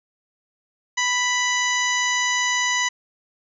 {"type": "harmonic tone with a mistuned harmonic", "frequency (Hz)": 987.8, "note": "B5", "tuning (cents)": 0, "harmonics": [1, 2, 3, 4, 5, 6, 7], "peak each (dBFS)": [-26, -22, -28, -31, -36, -28, -31], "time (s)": [0.97, 2.89], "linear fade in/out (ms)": 10, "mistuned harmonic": 6, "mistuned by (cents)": 44, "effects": []}